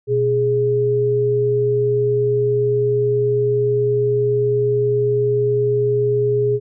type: tone pair together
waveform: sine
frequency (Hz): 122.97 / 415.3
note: B2 / G#4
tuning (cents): -7 / 0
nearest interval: octave + major sixth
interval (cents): 2107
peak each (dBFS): -21 / -15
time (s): 0.07-6.6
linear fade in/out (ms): 50
effects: none